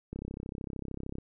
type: click train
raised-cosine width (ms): 3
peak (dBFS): -25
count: 36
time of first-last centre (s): 0.13-1.184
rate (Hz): 33.2
effects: none